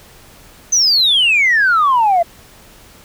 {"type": "exponential sweep", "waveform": "sine", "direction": "down", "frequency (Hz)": [6272, 662], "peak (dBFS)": -8, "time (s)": [0.72, 2.23], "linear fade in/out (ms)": 10, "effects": ["tanh soft clip ceiling -6 dBFS", "pink hiss -43 dBFS RMS until 3.04 s"]}